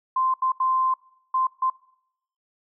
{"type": "tone bursts at uneven times", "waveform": "sine", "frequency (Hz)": 1041, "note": "C6", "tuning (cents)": -9, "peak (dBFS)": -19, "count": 5, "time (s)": [[0.16, 0.34], [0.42, 0.52], [0.6, 0.94], [1.34, 1.47], [1.62, 1.7]], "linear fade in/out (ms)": 5, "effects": ["noise-tail reverb RT60 0.8 s tail -24 dB re dry"]}